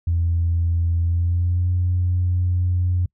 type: tone with pitch glide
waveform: sine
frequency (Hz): 84.6 to 89.58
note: E2 to F2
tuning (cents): +45 to +44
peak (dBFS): -16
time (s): 0.07-3.06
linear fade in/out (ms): 5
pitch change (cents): +99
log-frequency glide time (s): 1.02-1.7
effects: noise-tail reverb RT60 0.1 s tail -26 dB re dry + tanh soft clip ceiling -12 dBFS